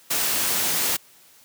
white noise, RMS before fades -23 dBFS, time 0.1-0.97 s, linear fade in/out 10 ms, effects white hiss -53 dBFS RMS until 1.44 s + high-pass 100 Hz 12 dB/octave

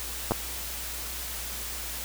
clicks, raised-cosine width 1 ms, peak -11 / -11 dBFS, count 2, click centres 0.31 / 0.319 s, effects added 59 Hz sine -41 dBFS peak until 2.04 s + white hiss -36 dBFS RMS until 2.04 s

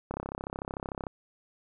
click train, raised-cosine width 1 ms, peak -20 dBFS, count 33, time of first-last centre 0.11-1.068 s, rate 33.4 Hz, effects none

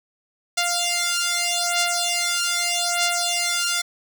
5% pulse beating tone pair, 698 / 698.81 Hz, F5 / F5, -1 / +1 cents, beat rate 0.81 Hz, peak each -12 dBFS, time 0.57-3.82 s, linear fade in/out 10 ms, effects none

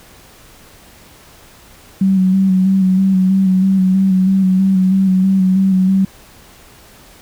sine tone with vibrato, 189.4 Hz, F#3, 41 cents sharp, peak -9 dBFS, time 2.01-6.05 s, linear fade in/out 5 ms, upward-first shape square, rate 3.1 Hz, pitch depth 26 cents each way, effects pink hiss -43 dBFS RMS until 7.21 s

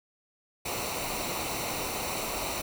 pink noise with comb filter, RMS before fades -33 dBFS, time 0.65-2.62 s, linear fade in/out 10 ms, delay 0.6 ms, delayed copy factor -0.65, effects none

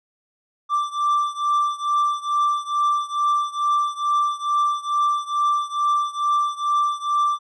triangle beating tone pair, 1174.7 / 1177 Hz, D6 / D6, 0 / +3 cents, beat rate 2.3 Hz, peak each -19 / -21 dBFS, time 0.69-7.39 s, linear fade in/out 50 ms, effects resampled to 24000 Hz

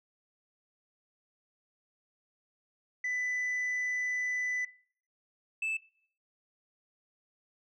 sine tone pair in turn, 1994 / 2630 Hz, B6 / E7, +16 / -5 cents, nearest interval perfect fourth, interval 479 cents, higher second, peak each -28 / -27 dBFS, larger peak second, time 3.04-4.65 / 5.62-5.77 s, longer first, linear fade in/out 5 ms, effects noise-tail reverb RT60 0.5 s tail -20 dB re dry + tanh soft clip ceiling -29 dBFS

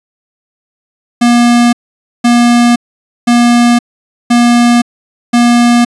square tone bursts, 239 Hz, A#3, 43 cents sharp, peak -5 dBFS, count 5, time 1.21-5.85 s, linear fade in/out 10 ms, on 520 ms, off 510 ms, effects resampled to 24000 Hz

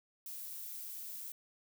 violet noise, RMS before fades -45 dBFS, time 0.26-1.32 s, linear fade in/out 2 ms, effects none

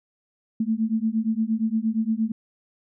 sine beating tone pair, 217.7 / 226.3 Hz, A3 / A3, -18 / +49 cents, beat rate 8.6 Hz, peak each -24 dBFS, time 0.6-2.32 s, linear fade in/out 5 ms, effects none

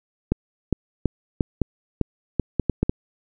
clicks, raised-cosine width 3 ms, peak -6 dBFS, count 11, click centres 0.32 / 0.727 / 1.057 / 1.408 / 1.617 / 2.013 / 2.397 / 2.597 / 2.697 / 2.83 / 2.895 s, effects none

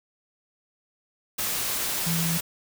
sine tone in noise, 166.8 Hz, E3, 21 cents sharp, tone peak -25 dBFS, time 2.06-2.38 s, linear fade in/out 10 ms, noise white, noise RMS -28 dBFS, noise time 1.38-2.41 s, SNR 0 dB, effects none

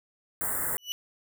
white band-stop noise, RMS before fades -30 dBFS, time 0.41-0.77 s, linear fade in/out 0 ms, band 2000 to 7500 Hz, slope 96 dB/octave
35% pulse tone with exponential growth, 2956 Hz, F#7, 2 cents flat, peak -25 dBFS, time 0.78-0.92 s, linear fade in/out 0 ms, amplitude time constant 30 ms
effects none

